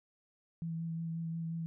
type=tone with vibrato; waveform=sine; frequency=164.81 Hz; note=E3; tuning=in tune; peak=-35 dBFS; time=0.62-1.66 s; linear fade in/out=0 ms; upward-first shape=sine; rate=5.6 Hz; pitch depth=15 cents each way; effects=none